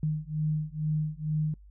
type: beating tone pair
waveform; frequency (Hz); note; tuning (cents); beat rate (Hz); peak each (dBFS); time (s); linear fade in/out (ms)
sine; 152.7 / 154.9; D#3 / D#3; -32 / -7; 2.2; -30; 0.03-1.54; 2
effects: noise-tail reverb RT60 0.1 s tail -26 dB re dry + added 50 Hz sine -49 dBFS peak until 1.7 s